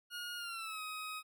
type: tone with pitch glide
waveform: 20% pulse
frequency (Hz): 1433 to 1262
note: F6 to D#6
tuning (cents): +44 to +24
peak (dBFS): -36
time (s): 0.1-1.23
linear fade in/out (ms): 50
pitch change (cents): -220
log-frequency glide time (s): 0.37-0.81
effects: none